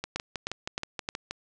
two click trains, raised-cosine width 0.2 ms, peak -13 / -15 dBFS, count 4 / 9, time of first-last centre 0.16-1.089 / 0.04-1.31 s, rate 3.23 / 6.3 Hz, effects resampled to 22050 Hz + 9-bit

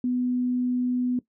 sine tone, 248.7 Hz, B3, 12 cents sharp, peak -22 dBFS, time 0.04-1.19 s, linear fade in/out 2 ms, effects noise-tail reverb RT60 0.1 s tail -17 dB re dry

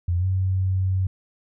sine tone with pitch glide, 87.31 to 94.12 Hz, F2 to F#2, 0 to +30 cents, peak -19 dBFS, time 0.08-1.07 s, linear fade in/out 5 ms, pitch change +130 cents, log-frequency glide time 0.18-0.25 s, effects none

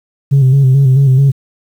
sine tone with vibrato, 134.4 Hz, C3, 47 cents sharp, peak -3 dBFS, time 0.31-1.32 s, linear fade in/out 20 ms, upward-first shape square, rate 4.6 Hz, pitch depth 54 cents each way, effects tanh soft clip ceiling -3 dBFS + 7-bit

